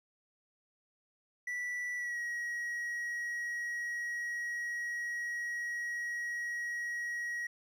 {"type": "tone with pitch glide", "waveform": "triangle", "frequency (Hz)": [1962, 1902.8], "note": ["B6", "A#6"], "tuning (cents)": [-12, 35], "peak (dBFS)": -33, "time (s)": [1.47, 7.47], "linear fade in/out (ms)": 5, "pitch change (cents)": -53, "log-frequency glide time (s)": [1.97, 2.18], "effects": []}